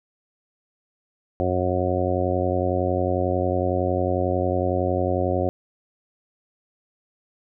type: harmonic tone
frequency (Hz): 91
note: F#2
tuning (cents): -28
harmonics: 1 / 2 / 3 / 4 / 5 / 6 / 7 / 8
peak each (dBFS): -26 / -32 / -29 / -27 / -32 / -26 / -30 / -29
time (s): 1.4-5.49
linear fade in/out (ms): 0
effects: none